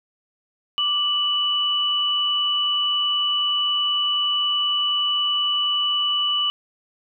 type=tone pair together; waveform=sine; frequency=1174.7 / 2964 Hz; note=D6 / F#7; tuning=0 / +2 cents; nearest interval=octave + major third; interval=1602 cents; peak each=-28 / -19 dBFS; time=0.78-6.5 s; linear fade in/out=0 ms; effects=none